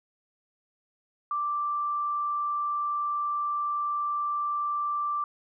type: tone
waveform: sine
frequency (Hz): 1174.7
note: D6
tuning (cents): 0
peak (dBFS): -26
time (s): 1.31-5.24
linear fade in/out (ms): 2
effects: none